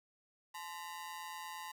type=ring-modulated tone; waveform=sawtooth; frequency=950 Hz; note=A#5; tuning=33 cents sharp; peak=-37 dBFS; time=0.54-1.72 s; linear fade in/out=10 ms; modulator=84.3 Hz; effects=11-bit